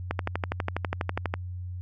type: click train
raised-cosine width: 0.5 ms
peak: -12 dBFS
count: 16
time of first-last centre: 0.11-1.34 s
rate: 12.2 Hz
effects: added 90 Hz sine -33 dBFS peak until 1.81 s